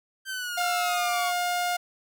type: exponential sweep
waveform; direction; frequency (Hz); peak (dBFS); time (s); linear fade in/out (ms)
sawtooth; down; 1568 to 1100; -27; 0.25-1.33; 50
type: tone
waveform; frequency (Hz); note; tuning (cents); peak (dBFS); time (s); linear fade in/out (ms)
sawtooth; 710; F5; +28; -21; 0.57-1.77; 10
effects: none